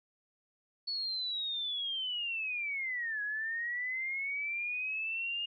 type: linear two-way sweep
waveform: sine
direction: down then up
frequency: 4435 to 1661.2 to 2849 Hz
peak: -33 dBFS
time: 0.87-5.46 s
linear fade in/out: 10 ms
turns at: 3.22 s
effects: none